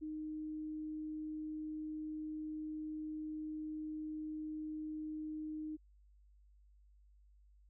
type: tone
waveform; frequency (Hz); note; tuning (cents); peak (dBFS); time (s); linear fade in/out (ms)
sine; 308.8; D#4; -13; -40; 0.01-5.77; 20
effects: added 50 Hz sine -62 dBFS peak until 7.69 s